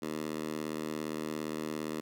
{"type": "tone with high-pass filter", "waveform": "10% pulse", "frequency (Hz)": 77.4, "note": "D#2", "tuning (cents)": -9, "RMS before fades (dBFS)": -37, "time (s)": [0.02, 2.01], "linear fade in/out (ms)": 5, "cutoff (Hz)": 260, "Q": 1.4, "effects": []}